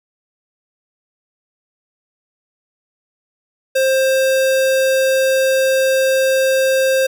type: tone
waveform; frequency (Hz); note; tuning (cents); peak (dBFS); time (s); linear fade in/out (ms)
square; 529; C5; +19; -13; 3.75-7.07; 10
effects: none